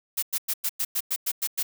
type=noise bursts; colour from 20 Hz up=blue; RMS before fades=-26 dBFS; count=10; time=0.17-1.63 s; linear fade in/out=10 ms; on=56 ms; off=100 ms; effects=none